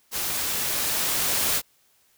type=noise with level ramp; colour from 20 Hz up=white; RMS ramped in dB=-28 to -23 dBFS; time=0.11-1.62 s; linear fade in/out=50 ms; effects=white hiss -63 dBFS RMS until 2.17 s